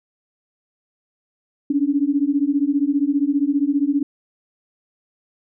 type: beating tone pair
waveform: sine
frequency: 277.2 / 292.2 Hz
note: C#4 / D4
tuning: 0 / -9 cents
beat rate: 15 Hz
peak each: -19 dBFS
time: 1.7-4.03 s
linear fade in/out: 5 ms
effects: none